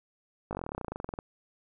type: slowing click train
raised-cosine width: 1 ms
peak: -21 dBFS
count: 22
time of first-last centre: 0.51-1.189 s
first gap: 19 ms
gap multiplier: 1.05
effects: none